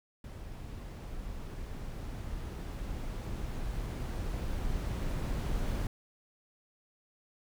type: noise with level ramp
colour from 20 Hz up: brown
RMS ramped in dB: -43 to -32 dBFS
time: 0.24-5.87 s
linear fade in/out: 2 ms
effects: none